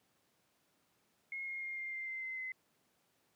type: tone with pitch steps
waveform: sine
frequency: 2158 / 2142 / 2126 / 2110 / 2094 / 2078 / 2063 / 2047 Hz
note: C#7 / C7 / C7 / C7 / C7 / C7 / C7 / C7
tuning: -47 / +40 / +27 / +14 / +1 / -12 / -25 / -38 cents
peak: -39 dBFS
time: 1.32-2.52 s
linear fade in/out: 2 ms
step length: 150 ms
effects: pink hiss -75 dBFS RMS until 3.35 s + high-pass 150 Hz 12 dB/octave